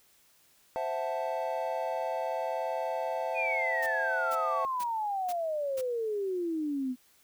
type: chord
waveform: triangle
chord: F# half-diminished seventh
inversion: second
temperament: equal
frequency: 523.3 / 659.3 / 740 / 880 Hz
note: C5 / E5 / F#5 / A5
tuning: 0 / 0 / 0 / 0 cents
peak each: -34 / -32 / -36 / -34 dBFS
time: 0.76-4.65 s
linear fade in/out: 0 ms
type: exponential sweep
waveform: sine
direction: down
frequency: 2516 to 246.9 Hz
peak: -29 dBFS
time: 3.34-6.96 s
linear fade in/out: 50 ms
type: noise bursts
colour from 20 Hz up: white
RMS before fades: -43 dBFS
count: 5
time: 3.82-5.815 s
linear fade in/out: 10 ms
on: 47 ms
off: 440 ms
effects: white hiss -64 dBFS RMS until 7.23 s